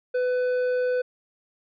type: tone with hard clipping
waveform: sine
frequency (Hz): 500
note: B4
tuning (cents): +21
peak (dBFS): -23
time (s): 0.14-1.02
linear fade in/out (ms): 10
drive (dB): 6
effects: resampled to 11025 Hz